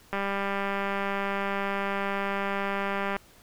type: click train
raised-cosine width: 0.5 ms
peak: -15 dBFS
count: 602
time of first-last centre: 0.13-3.165 s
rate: 198 Hz
effects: pink hiss -56 dBFS RMS until 3.42 s